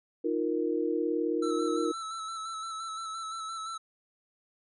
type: chord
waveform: sine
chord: Eb suspended second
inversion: none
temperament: just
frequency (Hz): 311.1 / 350 / 466.7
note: Eb4 / F4 / Bb4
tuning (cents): 0 / +4 / +2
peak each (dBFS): -31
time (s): 0.24-1.92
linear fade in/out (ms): 10
type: tone with vibrato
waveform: square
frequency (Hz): 1318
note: E6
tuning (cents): -1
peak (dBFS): -36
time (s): 1.42-3.78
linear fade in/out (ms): 10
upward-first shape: square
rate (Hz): 5.8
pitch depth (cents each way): 24
effects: resampled to 24000 Hz